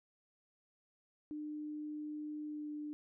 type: tone with pitch glide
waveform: sine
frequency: 301.1 to 298.5 Hz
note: D4 to D4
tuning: +43 to +28 cents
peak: -40 dBFS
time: 1.31-2.93 s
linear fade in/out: 0 ms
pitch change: -15 cents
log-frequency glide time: 2.46-2.69 s
effects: none